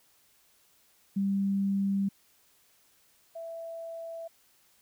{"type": "tone pair in turn", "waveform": "sine", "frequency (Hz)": [197, 662.6], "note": ["G3", "E5"], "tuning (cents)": [9, 9], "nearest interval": "octave + major sixth", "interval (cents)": 2100, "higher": "second", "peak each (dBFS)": [-25, -37], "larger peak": "first", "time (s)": [[1.16, 2.09], [3.35, 4.28]], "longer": "neither", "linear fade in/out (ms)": 10, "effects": ["white hiss -65 dBFS RMS until 4.81 s"]}